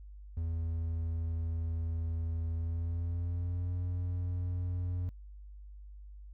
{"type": "tone with pitch glide", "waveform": "triangle", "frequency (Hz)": [82.41, 89.35], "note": ["E2", "F2"], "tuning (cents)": [0, 40], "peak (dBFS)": -30, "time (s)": [0.37, 5.09], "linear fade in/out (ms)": 0, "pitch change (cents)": 140, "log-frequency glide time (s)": [2.54, 3.74], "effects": ["noise-tail reverb RT60 0.1 s tail -26 dB re dry", "added 50 Hz sine -46 dBFS peak until 6.33 s"]}